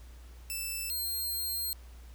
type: tone pair in turn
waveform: 5% pulse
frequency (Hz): 2645 / 4199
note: E7 / C8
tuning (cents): +5 / +5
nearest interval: minor sixth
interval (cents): 800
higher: second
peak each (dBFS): -25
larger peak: neither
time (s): 0.5-0.9 / 0.9-1.73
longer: second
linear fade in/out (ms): 0
effects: added 60 Hz sine -47 dBFS peak until 2.14 s + pink hiss -60 dBFS RMS until 2.14 s